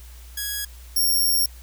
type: tone pair in turn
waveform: 5% pulse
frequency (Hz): 1661.2 / 5536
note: G#6 / F8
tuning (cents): 0 / -16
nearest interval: octave + major sixth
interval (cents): 2084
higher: second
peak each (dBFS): -15 / -12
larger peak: second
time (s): 0.37-0.65 / 0.96-1.46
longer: second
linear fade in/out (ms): 5
effects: added 60 Hz sine -40 dBFS peak until 1.62 s + white hiss -50 dBFS RMS until 1.62 s